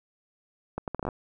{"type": "accelerating click train", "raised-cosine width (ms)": 1, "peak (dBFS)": -17, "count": 9, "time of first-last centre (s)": [0.78, 1.088], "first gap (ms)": 98, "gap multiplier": 0.7, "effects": []}